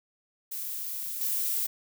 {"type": "noise with level steps", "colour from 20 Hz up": "violet", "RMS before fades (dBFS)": [-35, -29], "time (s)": [0.51, 1.67], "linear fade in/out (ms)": 10, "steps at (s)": 1.21, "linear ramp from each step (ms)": 2, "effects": []}